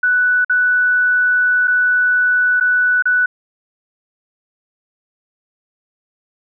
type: tone with dropouts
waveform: sine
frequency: 1485 Hz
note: F#6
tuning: 6 cents sharp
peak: -11 dBFS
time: 0.03-3.26 s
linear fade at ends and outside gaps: 5 ms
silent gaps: 0.447-0.496 / 1.674-1.678 / 2.6-2.608 / 3.024-3.055 s
effects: none